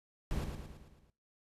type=noise with echo; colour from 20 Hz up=brown; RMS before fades=-35 dBFS; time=0.31-0.44 s; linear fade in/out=0 ms; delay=110 ms; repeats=6; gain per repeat=-5 dB; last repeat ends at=1.1 s; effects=noise-tail reverb RT60 0.3 s tail -19 dB re dry + resampled to 32000 Hz